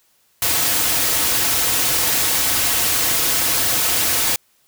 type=noise with comb filter; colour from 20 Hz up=white; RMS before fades=-18 dBFS; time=0.42-4.36 s; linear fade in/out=2 ms; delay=5 ms; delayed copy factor=-0.5; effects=white hiss -60 dBFS RMS until 4.67 s